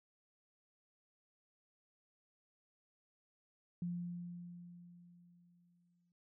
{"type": "tone with exponential decay", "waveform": "sine", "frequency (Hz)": 174.61, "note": "F3", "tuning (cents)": 0, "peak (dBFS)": -36, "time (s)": [3.82, 6.12], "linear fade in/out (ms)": 2, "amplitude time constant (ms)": 500, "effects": []}